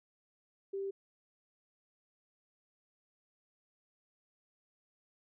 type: tone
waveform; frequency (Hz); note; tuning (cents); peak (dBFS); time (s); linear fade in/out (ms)
sine; 392; G4; 0; -35; 0.73-0.91; 10
effects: none